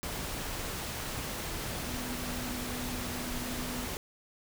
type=tone in noise; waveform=sine; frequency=246.9 Hz; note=B3; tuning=in tune; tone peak=-39 dBFS; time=1.87-3.86 s; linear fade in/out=0 ms; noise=pink; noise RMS=-37 dBFS; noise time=0.03-3.97 s; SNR=-5 dB; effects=none